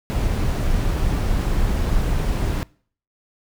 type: noise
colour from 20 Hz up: brown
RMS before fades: -20 dBFS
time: 0.1-2.63 s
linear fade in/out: 0 ms
effects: noise-tail reverb RT60 0.5 s tail -23 dB re dry